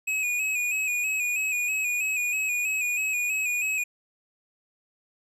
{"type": "tone with vibrato", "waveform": "square", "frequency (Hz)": 2506, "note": "D#7", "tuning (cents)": 12, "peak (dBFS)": -25, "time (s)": [0.07, 3.84], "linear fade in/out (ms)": 10, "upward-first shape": "square", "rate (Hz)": 3.1, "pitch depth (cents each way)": 38, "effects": ["low-pass 12000 Hz 12 dB/octave", "11-bit"]}